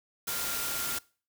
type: tone in noise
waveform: sine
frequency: 1396.9 Hz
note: F6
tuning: in tune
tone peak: -41 dBFS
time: 0.27-0.99 s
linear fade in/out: 10 ms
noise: white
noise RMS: -33 dBFS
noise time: 0.27-0.99 s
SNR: -11 dB
effects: noise-tail reverb RT60 0.4 s tail -23 dB re dry